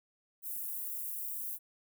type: high-pass noise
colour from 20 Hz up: white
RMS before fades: -39 dBFS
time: 0.42-1.59 s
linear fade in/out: 50 ms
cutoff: 11000 Hz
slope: 24 dB/octave
effects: none